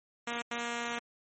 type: tone bursts at uneven times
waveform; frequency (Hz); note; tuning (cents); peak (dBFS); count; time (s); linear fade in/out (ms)
5% pulse; 236.7; A#3; +27; -22; 2; 0.27-0.42 / 0.51-0.99; 5
effects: low-pass 7000 Hz 12 dB/octave + MP3 32 kbps